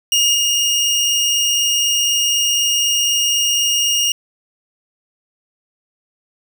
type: tone with level steps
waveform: 25% pulse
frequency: 2846 Hz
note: F7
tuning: 32 cents sharp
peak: -8 / -10 dBFS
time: 0.12-4.12 s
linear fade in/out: 2 ms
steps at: 0.34 s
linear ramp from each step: 10 ms
effects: none